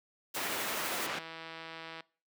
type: noise with tremolo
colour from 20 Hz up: white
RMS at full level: -38 dBFS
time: 0.34-1.07 s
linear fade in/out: 10 ms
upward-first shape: triangle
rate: 12 Hz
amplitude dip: 30%
type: low-pass noise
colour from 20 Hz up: white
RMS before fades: -37 dBFS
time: 0.36-1.19 s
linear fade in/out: 5 ms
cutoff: 2400 Hz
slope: 12 dB/octave
type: click train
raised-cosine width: 0.3 ms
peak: -28 dBFS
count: 165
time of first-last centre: 1-2.006 s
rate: 163 Hz
effects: noise-tail reverb RT60 0.4 s tail -22 dB re dry + high-pass 200 Hz 12 dB/octave